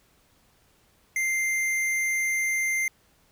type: tone with hard clipping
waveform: sine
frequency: 2093 Hz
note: C7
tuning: in tune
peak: -25 dBFS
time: 1.16-2.88 s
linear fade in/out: 2 ms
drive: 13 dB
effects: pink hiss -63 dBFS RMS until 3.31 s